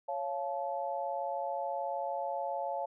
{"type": "chord", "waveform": "sine", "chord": "Db augmented", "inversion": "none", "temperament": "just", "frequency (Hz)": [554.4, 693, 866.2], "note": ["Db5", "F5", "A5"], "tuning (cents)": [0, -14, -27], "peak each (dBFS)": [-37, -37, -37], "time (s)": [0.08, 2.86], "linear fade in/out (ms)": 10, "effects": []}